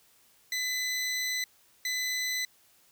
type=tone bursts at uneven times; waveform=20% pulse; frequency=2008 Hz; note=B6; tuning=28 cents sharp; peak=-24 dBFS; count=2; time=0.52-1.44 / 1.85-2.45 s; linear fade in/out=2 ms; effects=white hiss -63 dBFS RMS until 2.91 s